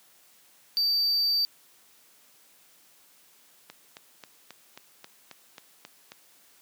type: tone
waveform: triangle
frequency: 4635 Hz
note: D8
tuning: 24 cents flat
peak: -21 dBFS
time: 0.77-1.45 s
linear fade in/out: 0 ms
type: click train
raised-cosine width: 0.2 ms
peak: -25 dBFS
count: 10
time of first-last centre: 3.7-6.119 s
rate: 3.72 Hz
effects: white hiss -59 dBFS RMS until 6.61 s + high-pass 150 Hz 12 dB/octave